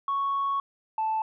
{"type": "tone pair in turn", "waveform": "sine", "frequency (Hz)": [1108.7, 877.8], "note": ["C#6", "A5"], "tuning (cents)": [0, -4], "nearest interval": "major third", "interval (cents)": 404, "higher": "first", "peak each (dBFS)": -23, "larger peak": "neither", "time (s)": [[0.08, 0.6], [0.98, 1.22]], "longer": "first", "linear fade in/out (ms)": 2, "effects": ["tanh soft clip ceiling -21 dBFS"]}